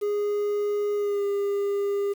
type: tone with pitch glide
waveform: triangle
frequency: 412.7 to 402.6 Hz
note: G#4 to G4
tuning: -11 to +46 cents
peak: -21 dBFS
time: 0.01-2.14 s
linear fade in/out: 20 ms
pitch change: -43 cents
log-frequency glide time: 0.96-1.24 s
effects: 8-bit